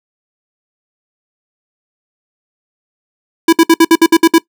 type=tone bursts; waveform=square; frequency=329.6 Hz; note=E4; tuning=in tune; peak=-4 dBFS; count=9; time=3.48-4.383 s; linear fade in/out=5 ms; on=47 ms; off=60 ms; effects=noise-tail reverb RT60 0.1 s tail -21 dB re dry